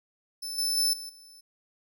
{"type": "tone with level steps", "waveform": "sawtooth", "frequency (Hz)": 5274, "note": "E8", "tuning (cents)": 0, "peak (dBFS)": [-31, -23, -20, -35, -47], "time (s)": [0.42, 1.41], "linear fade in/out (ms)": 10, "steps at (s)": [0.58, 0.77, 0.93, 1.09], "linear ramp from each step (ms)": 5, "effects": []}